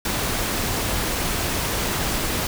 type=noise; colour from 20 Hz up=pink; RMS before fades=-24 dBFS; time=0.05-2.47 s; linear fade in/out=2 ms; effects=none